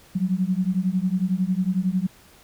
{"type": "beating tone pair", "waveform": "sine", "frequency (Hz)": [180, 191], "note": ["F#3", "G3"], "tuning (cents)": [-47, -45], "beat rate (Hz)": 11, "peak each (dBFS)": -23, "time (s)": [0.15, 2.07], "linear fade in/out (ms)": 10, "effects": ["pink hiss -52 dBFS RMS until 2.43 s"]}